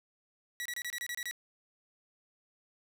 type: tone bursts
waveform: sawtooth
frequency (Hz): 1934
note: B6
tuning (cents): -37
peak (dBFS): -32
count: 9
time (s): 0.6-1.311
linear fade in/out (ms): 0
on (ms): 55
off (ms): 27
effects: none